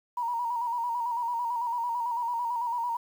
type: tone with vibrato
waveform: sine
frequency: 949 Hz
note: A#5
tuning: 31 cents sharp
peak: -27 dBFS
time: 0.17-2.97 s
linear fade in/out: 5 ms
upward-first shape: square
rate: 9 Hz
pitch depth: 46 cents each way
effects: 9-bit